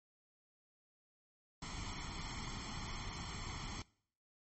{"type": "noise with comb filter", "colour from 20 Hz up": "pink", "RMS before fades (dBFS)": -44, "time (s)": [1.62, 3.82], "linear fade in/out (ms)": 2, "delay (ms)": 0.93, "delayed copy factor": 0.75, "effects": ["noise-tail reverb RT60 0.6 s tail -23 dB re dry", "MP3 32 kbps"]}